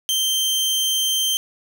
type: tone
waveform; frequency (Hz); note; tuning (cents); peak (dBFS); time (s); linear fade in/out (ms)
sawtooth; 3136; G7; 0; -15; 0.09-1.37; 0
effects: none